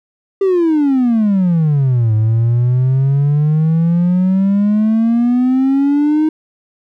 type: exponential two-way sweep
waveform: triangle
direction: down then up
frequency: 397.5 to 107.4 to 314.2 Hz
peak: -7 dBFS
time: 0.41-6.29 s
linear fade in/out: 5 ms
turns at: 2.14 s
effects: tanh soft clip ceiling -4 dBFS